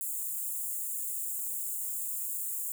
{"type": "high-pass noise", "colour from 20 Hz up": "white", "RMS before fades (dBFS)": -35, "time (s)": [0.01, 2.72], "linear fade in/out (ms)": 0, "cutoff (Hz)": 7000, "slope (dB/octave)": 96, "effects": []}